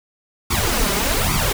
pink noise with flanger, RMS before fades -19 dBFS, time 0.5-1.53 s, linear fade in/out 10 ms, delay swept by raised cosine 0.85 to 5.05 ms, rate 1.2 Hz, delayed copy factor +0.85, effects none

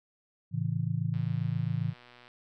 sine chord, A major, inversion none, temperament just, 110 / 137.5 / 165 Hz, A2 / C#3 / E3, 0 / -14 / +2 cents, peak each -32 dBFS, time 0.51-1.94 s, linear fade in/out 50 ms
click train, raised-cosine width 0.3 ms, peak -37 dBFS, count 140, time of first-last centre 1.14-2.279 s, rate 122 Hz
effects none

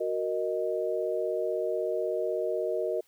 sine chord, D# minor, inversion first, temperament equal, 370 / 466.2 / 622.3 Hz, F#4 / A#4 / D#5, 0 / 0 / 0 cents, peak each -32 / -31 / -31 dBFS, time 0-3.01 s, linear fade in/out 10 ms, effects white hiss -66 dBFS RMS until 3.07 s

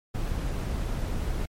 brown noise, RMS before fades -29 dBFS, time 0.14-1.46 s, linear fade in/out 10 ms, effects MP3 64 kbps

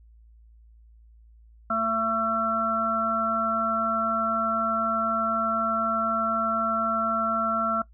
harmonic tone, 224 Hz, A3, 31 cents sharp, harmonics 1 / 3 / 5 / 6, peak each -31 / -30 / -34 / -24 dBFS, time 1.7-7.82 s, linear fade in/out 5 ms, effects noise-tail reverb RT60 0.1 s tail -17 dB re dry + added 56 Hz sine -50 dBFS peak until 7.93 s

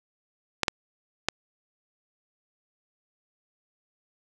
clicks, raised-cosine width 0.2 ms, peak -5 dBFS, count 3, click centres 0.633 / 0.682 / 1.286 s, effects none

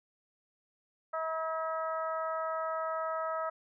harmonic tone with a mistuned harmonic, 321.2 Hz, E4, 45 cents flat, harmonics 2 / 3 / 4 / 5 / 6, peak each -35 / -41 / -35 / -48 / -50 dBFS, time 1.13-3.5 s, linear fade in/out 10 ms, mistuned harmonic 5, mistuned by +20 cents, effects none

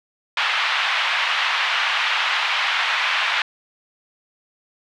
white band-pass noise, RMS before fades -21 dBFS, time 0.37-3.42 s, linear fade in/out 2 ms, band 860 to 3200 Hz, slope 24 dB/octave, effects none

